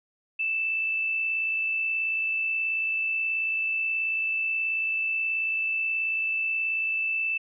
sine tone with amplitude modulation, 2643 Hz, E7, 4 cents sharp, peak -23 dBFS, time 0.39-7.38 s, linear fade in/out 10 ms, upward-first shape sine, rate 58.5 Hz, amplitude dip 30%, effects none

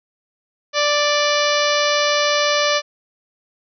harmonic tone, 587.3 Hz, D5, in tune, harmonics 1 / 2 / 3 / 4 / 5 / 6 / 7 / 8 / 9 / 10, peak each -19 / -22 / -24 / -25 / -26 / -27 / -27 / -28 / -29 / -29 dBFS, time 0.73-2.82 s, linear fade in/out 50 ms, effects none

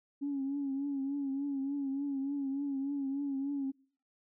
sine tone with vibrato, 277.2 Hz, C#4, in tune, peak -31 dBFS, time 0.21-3.72 s, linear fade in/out 20 ms, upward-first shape triangle, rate 3.4 Hz, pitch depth 65 cents each way, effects noise-tail reverb RT60 0.5 s tail -25 dB re dry + tanh soft clip ceiling -27 dBFS

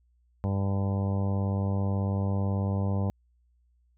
harmonic tone with a mistuned harmonic, 98.2 Hz, G2, 4 cents sharp, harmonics 1 / 2 / 3 / 4 / 5 / 6 / 7 / 8 / 9 / 10, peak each -26 / -31 / -41 / -43 / -40 / -41 / -46 / -45 / -45 / -48 dBFS, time 0.44-3.1 s, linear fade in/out 0 ms, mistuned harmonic 10, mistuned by +52 cents, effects added 60 Hz sine -63 dBFS peak until 3.97 s

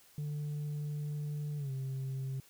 sine tone with pitch glide, 148 to 133.39 Hz, D3 to C3, +14 to +34 cents, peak -32 dBFS, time 0.18-2.4 s, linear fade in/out 2 ms, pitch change -180 cents, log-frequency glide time 1.57-1.71 s, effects tanh soft clip ceiling -34 dBFS + white hiss -62 dBFS RMS until 2.49 s

